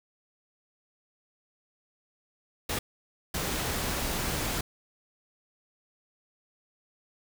pink noise bursts at uneven times, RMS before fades -31 dBFS, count 2, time 2.69-2.79 / 3.34-4.61 s, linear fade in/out 5 ms, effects none

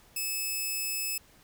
5% pulse tone, 2600 Hz, E7, 24 cents flat, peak -21 dBFS, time 0.16-1.18 s, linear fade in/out 5 ms, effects pink hiss -59 dBFS RMS until 1.43 s

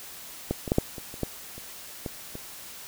clicks, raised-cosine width 2 ms, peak -12 / -19 / -8 / -6 / -24 / -28 / -13 / -28 / -18 / -23 dBFS, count 10, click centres 0.51 / 0.678 / 0.719 / 0.784 / 0.982 / 1.141 / 1.233 / 1.58 / 2.062 / 2.354 s, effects white hiss -43 dBFS RMS until 2.87 s

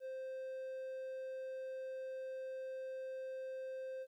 triangle tone, 523.3 Hz, C5, in tune, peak -40 dBFS, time 0-4.07 s, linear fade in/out 50 ms, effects 13-bit

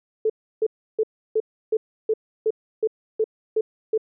sine tone bursts, 437.9 Hz, A4, 8 cents flat, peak -17 dBFS, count 11, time 0.25-3.978 s, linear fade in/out 5 ms, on 48 ms, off 320 ms, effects none

